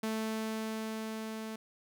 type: tone with level ramp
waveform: sawtooth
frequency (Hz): 220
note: A3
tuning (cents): 0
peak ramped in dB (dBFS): -28 to -35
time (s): 0.03-1.56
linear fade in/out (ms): 5
effects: none